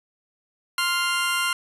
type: tone pair together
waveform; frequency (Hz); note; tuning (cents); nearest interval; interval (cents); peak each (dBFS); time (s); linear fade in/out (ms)
20% pulse; 1047.5 / 1396.9; C6 / F6; +2 / 0; perfect fourth; 498; -21 / -18; 0.78-1.53; 2
effects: resampled to 32000 Hz + 8-bit